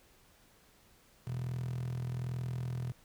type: tone with high-pass filter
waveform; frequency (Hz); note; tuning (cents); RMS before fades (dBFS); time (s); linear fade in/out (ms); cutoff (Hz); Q
15% pulse; 41.2; E1; 0; -37; 1.27-2.92; 0; 120; 6.2
effects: pink hiss -64 dBFS RMS until 3.04 s